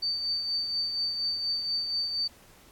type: tone with tremolo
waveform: sine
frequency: 4582 Hz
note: D8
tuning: 44 cents flat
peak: -25 dBFS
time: 0.02-2.28 s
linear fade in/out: 10 ms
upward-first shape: triangle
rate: 4.2 Hz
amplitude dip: 50%
effects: pink hiss -56 dBFS RMS until 2.71 s + AAC 64 kbps